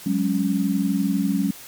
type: chord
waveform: sine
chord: F# suspended second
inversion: none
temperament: equal with one note detuned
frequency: 185 / 205.1 / 277.2 Hz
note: F#3 / G#3 / C#4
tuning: 0 / -21 / 0 cents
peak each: -23 dBFS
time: 0.06-1.51 s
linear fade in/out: 5 ms
effects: white hiss -41 dBFS RMS until 1.67 s + MP3 96 kbps